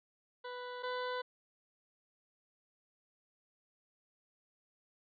20% pulse tone pair in turn, 494.9 / 499.8 Hz, B4 / B4, +4 / +21 cents, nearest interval unison, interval 17 cents, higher second, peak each -37 / -31 dBFS, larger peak second, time 0.44-0.83 / 0.83-1.22 s, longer neither, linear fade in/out 10 ms, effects resampled to 11025 Hz

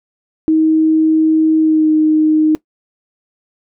sine tone with pitch glide, 316.1 to 310.3 Hz, D#4 to D#4, +27 to -5 cents, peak -8 dBFS, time 0.48-2.55 s, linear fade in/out 0 ms, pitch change -32 cents, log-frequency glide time 1.59-1.9 s, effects noise-tail reverb RT60 0.1 s tail -20 dB re dry

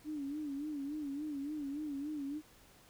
sine tone with vibrato, 290.7 Hz, D4, 18 cents flat, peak -37 dBFS, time 0.04-2.42 s, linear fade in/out 50 ms, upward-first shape sine, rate 3.5 Hz, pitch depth 100 cents each way, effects pink hiss -62 dBFS RMS until 2.89 s

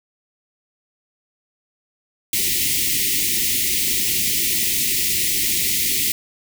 white band-stop noise, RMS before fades -20 dBFS, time 2.33-6.12 s, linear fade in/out 2 ms, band 410 to 1900 Hz, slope 96 dB/octave, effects none

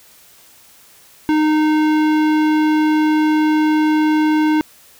sine tone with tanh clipping, 307.8 Hz, D#4, 19 cents flat, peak -14 dBFS, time 1.29-4.61 s, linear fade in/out 0 ms, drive 18 dB, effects white hiss -47 dBFS RMS until 4.99 s

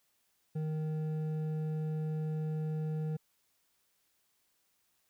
sine tone with hard clipping, 155.56 Hz, D#3, in tune, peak -34 dBFS, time 0.55-3.17 s, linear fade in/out 10 ms, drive 7 dB, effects white hiss -75 dBFS RMS until 5.09 s

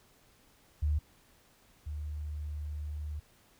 sine tone pair in turn, 74.9 / 74.9 Hz, D2 / D2, +35 / +35 cents, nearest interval unison, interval 0 cents, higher neither, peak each -26 / -35 dBFS, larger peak first, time 0.82-0.99 / 1.86-3.2 s, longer second, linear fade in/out 10 ms, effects pink hiss -64 dBFS RMS until 3.59 s

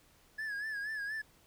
triangle tone with vibrato, 1697 Hz, G#6, 37 cents sharp, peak -34 dBFS, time 0.38-1.22 s, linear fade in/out 10 ms, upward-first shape sine, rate 4.2 Hz, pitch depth 77 cents each way, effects pink hiss -65 dBFS RMS until 1.46 s

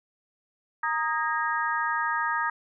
harmonic tone with a mistuned harmonic, 311.1 Hz, D#4, in tune, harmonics 3 / 4 / 5 / 6, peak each -29 / -29 / -30 / -33 dBFS, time 0.83-2.5 s, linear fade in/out 5 ms, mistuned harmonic 5, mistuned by +83 cents, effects none

